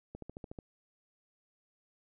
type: click train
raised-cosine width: 2 ms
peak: -30 dBFS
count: 7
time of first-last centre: 0.15-0.588 s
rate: 13.7 Hz
effects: none